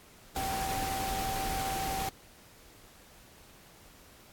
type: tone in noise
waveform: sine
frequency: 773 Hz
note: G5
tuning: 24 cents flat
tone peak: -33 dBFS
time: 0.36-2.09 s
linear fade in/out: 2 ms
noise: pink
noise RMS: -36 dBFS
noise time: 0.36-2.09 s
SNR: 0 dB
effects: pink hiss -56 dBFS RMS until 4.32 s + AAC 64 kbps